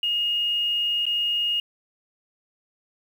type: tone with dropouts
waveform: sine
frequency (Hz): 2857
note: F7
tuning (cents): +39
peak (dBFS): -21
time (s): 0.03-1.6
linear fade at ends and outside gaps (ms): 2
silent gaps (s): 1.055-1.065
effects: 8-bit